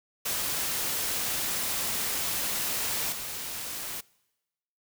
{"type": "noise with level steps", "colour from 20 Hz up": "white", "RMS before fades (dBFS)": [-30, -36], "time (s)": [0.25, 4.01], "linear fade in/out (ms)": 10, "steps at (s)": 3.12, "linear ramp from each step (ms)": 5, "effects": ["noise-tail reverb RT60 1.0 s tail -24 dB re dry"]}